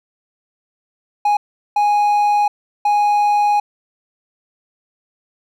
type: tone bursts at uneven times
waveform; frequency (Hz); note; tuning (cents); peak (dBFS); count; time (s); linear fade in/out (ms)
triangle; 828; G#5; -5; -10; 3; 1.25-1.37 / 1.76-2.48 / 2.85-3.6; 5
effects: none